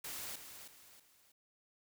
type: noise with echo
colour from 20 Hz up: white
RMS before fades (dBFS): -44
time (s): 0.04-0.36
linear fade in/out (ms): 5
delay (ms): 320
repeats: 3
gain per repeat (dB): -8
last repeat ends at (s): 1.32
effects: none